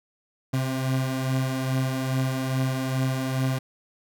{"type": "beating tone pair", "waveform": "30% pulse", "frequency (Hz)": [130.81, 133.21], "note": ["C3", "C3"], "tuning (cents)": [0, 31], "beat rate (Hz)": 2.4, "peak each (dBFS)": [-22, -28], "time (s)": [0.53, 3.59], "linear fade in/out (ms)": 10, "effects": []}